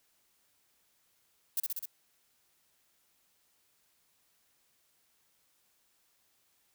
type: noise with echo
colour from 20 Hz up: violet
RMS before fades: -31 dBFS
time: 1.57-1.6 s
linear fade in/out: 2 ms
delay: 64 ms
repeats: 4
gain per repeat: -2 dB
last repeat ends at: 1.856 s
effects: white hiss -72 dBFS RMS until 6.74 s